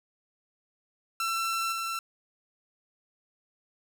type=tone with level steps; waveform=sawtooth; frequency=1344 Hz; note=E6; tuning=33 cents sharp; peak=-24 / -27 dBFS; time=1.2-1.99 s; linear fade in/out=2 ms; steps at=1.72 s; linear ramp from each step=5 ms; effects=none